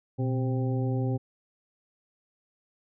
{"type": "harmonic tone with a mistuned harmonic", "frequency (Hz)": 130.81, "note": "C3", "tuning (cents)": 0, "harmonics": [1, 2, 3, 4, 6], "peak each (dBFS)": [-26, -32, -36, -38, -42], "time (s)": [0.18, 1.18], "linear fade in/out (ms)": 20, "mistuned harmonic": 1, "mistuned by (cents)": -110, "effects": []}